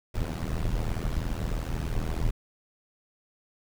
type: noise with amplitude modulation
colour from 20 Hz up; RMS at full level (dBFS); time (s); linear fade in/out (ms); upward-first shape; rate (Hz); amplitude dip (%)
brown; -25; 0.14-2.31; 10; sine; 80.1; 90
effects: none